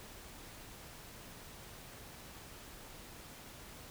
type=silence; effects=pink hiss -52 dBFS RMS until 3.9 s